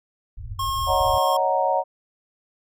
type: low-pass noise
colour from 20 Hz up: white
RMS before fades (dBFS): -32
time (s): 0.37-1.18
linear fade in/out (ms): 0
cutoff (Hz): 110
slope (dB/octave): 96
type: tone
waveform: square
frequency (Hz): 1078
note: C#6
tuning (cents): -49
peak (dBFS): -24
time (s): 0.59-1.37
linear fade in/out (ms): 5
type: chord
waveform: sine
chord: D# minor seventh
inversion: third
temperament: equal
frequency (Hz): 554.4 / 622.3 / 740 / 932.3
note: C#5 / D#5 / F#5 / A#5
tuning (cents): 0 / 0 / 0 / 0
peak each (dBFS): -24 / -26 / -23 / -23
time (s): 0.86-1.84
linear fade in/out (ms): 50
effects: none